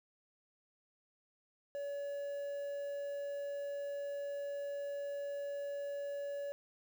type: tone with quantisation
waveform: triangle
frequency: 568 Hz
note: C#5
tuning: 42 cents sharp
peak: -36 dBFS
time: 1.75-6.52 s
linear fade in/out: 0 ms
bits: 10
effects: none